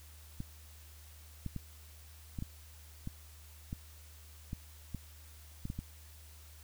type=clicks; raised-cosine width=5 ms; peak=-26 dBFS; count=12; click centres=0.404 / 1.463 / 1.563 / 2.388 / 2.424 / 3.074 / 3.729 / 4.531 / 4.947 / 5.654 / 5.701 / 5.79 s; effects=added 76 Hz sine -53 dBFS peak until 6.63 s + white hiss -59 dBFS RMS until 6.63 s